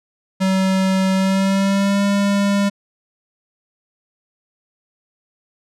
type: tone with pitch glide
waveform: square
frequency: 190 to 200.4 Hz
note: F#3 to G3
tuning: +46 to +38 cents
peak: -15 dBFS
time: 0.4-2.7 s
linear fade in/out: 20 ms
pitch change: +92 cents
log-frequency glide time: 1.14-2.04 s
effects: low-pass 9000 Hz 12 dB/octave